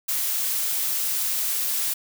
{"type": "noise", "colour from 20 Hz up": "blue", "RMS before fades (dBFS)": -25, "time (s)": [0.08, 1.94], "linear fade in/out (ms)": 10, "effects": []}